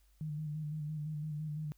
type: tone with vibrato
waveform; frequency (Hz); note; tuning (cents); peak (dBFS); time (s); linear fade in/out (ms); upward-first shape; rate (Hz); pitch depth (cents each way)
sine; 152.1; D#3; -39; -36; 0.21-1.72; 0; square; 5.9; 33
effects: added 50 Hz sine -64 dBFS peak until 1.77 s + white hiss -74 dBFS RMS until 1.77 s